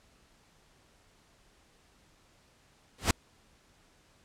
pink noise with exponential growth, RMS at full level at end -19 dBFS, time 2.98-3.11 s, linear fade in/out 5 ms, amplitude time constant 28 ms, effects pink hiss -64 dBFS RMS until 4.24 s + low-pass 9000 Hz 12 dB/octave

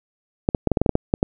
clicks, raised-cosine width 2 ms, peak -3 dBFS, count 11, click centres 0.489 / 0.548 / 0.673 / 0.717 / 0.772 / 0.816 / 0.862 / 0.893 / 0.954 / 1.139 / 1.229 s, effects none

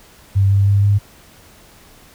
sine tone with pitch steps, 98 / 99.14 / 100.29 / 101.46 Hz, G2 / G2 / G2 / G#2, 0 / +20 / +40 / -40 cents, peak -10 dBFS, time 0.35-0.99 s, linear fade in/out 20 ms, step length 160 ms, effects pink hiss -46 dBFS RMS until 2.14 s

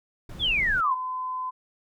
brown noise, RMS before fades -36 dBFS, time 0.29-0.81 s, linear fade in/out 5 ms
sine exponential sweep, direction down, 3600 to 945 Hz, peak -21 dBFS, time 0.39-0.96 s, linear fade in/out 50 ms
sine tone, 1020 Hz, C6, 44 cents flat, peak -28 dBFS, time 0.83-1.51 s, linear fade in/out 20 ms
effects none

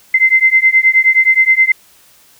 sine beating tone pair, 2067 / 2076.5 Hz, C7 / C7, -22 / -14 cents, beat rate 9.5 Hz, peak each -10 dBFS, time 0.14-1.72 s, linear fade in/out 5 ms, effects white hiss -47 dBFS RMS until 2.39 s

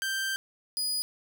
sawtooth tone pair in turn, 1569 / 4950 Hz, G6 / D#8, +1 / -10 cents, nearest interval octave + minor sixth, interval 1989 cents, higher second, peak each -25 dBFS, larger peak neither, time 0.02-0.36 / 0.77-1.02 s, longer first, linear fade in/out 0 ms, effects none

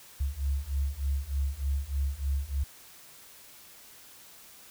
sine beating tone pair, 67.7 / 71 Hz, C#2 / C#2, -40 / +42 cents, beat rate 3.3 Hz, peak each -31 / -30 dBFS, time 0.2-2.64 s, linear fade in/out 10 ms, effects white hiss -52 dBFS RMS until 4.7 s

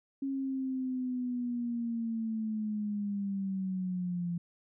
sine linear sweep, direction down, 273.8 to 171.1 Hz, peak -31 dBFS, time 0.22-4.38 s, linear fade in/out 5 ms, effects none

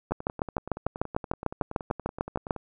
two click trains, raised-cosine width 1 ms, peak -11 / -22 dBFS, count 17 / 27, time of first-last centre 0.12-2.508 / 0.11-2.563 s, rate 6.7 / 10.6 Hz, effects none

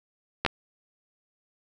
clicks, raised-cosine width 0.3 ms, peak -7 dBFS, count 2, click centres 0.45 / 0.463 s, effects none

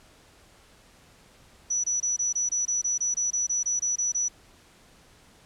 sine tone bursts, 5910 Hz, F#8, 3 cents flat, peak -23 dBFS, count 16, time 1.7-4.285 s, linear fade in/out 10 ms, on 140 ms, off 23 ms, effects pink hiss -56 dBFS RMS until 5.45 s + low-pass 10000 Hz 12 dB/octave

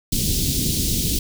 pink band-stop noise, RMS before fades -21 dBFS, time 0.12-1.19 s, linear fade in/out 5 ms, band 320 to 3600 Hz, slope 24 dB/octave, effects none

